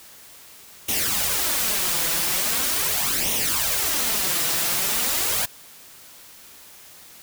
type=noise with flanger; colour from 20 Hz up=white; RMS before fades=-23 dBFS; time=0.88-5.46 s; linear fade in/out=10 ms; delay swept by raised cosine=0.32 to 6.02 ms; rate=0.41 Hz; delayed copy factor=+0.65; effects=white hiss -46 dBFS RMS until 7.22 s